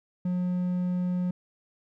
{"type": "tone", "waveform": "triangle", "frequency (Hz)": 180, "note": "F#3", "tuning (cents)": -47, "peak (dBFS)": -23, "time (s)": [0.25, 1.31], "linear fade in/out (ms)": 5, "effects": []}